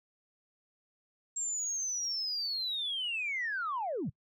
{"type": "linear sweep", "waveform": "sine", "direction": "down", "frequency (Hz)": [7510, 103.83], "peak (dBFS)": -31, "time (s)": [1.36, 4.1], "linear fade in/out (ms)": 10, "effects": ["noise-tail reverb RT60 0.1 s tail -24 dB re dry", "tanh soft clip ceiling -27 dBFS"]}